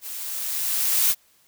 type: noise with level ramp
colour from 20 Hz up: blue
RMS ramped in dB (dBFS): -35 to -18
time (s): 0.01-1.15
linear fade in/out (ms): 50
effects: white hiss -60 dBFS RMS until 1.47 s